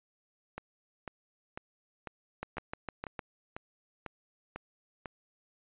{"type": "two click trains", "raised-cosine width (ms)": 0.5, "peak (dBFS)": [-21, -24], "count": [6, 10], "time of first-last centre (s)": [[2.43, 3.192], [0.58, 5.058]], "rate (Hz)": [6.56, 2.01], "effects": ["resampled to 8000 Hz"]}